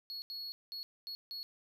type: tone bursts at uneven times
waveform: triangle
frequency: 4347 Hz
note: C#8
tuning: 35 cents flat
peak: -39 dBFS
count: 5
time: 0.1-0.22 / 0.3-0.52 / 0.72-0.83 / 1.07-1.15 / 1.31-1.43 s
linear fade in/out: 0 ms
effects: none